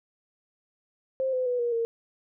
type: tone with pitch steps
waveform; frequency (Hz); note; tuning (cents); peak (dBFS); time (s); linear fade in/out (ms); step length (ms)
sine; 527 / 509.6 / 492.8 / 476.6 / 460.9; C5 / C5 / B4 / A#4 / A#4; +12 / -46 / -4 / +38 / -20; -24; 1.2-1.85; 0; 130
effects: none